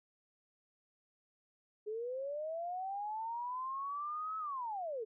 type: linear two-way sweep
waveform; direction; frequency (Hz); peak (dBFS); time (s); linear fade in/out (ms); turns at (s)
sine; up then down; 415.3 to 1300 to 415.3; -37; 1.86-5.05; 20; 4.38
effects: none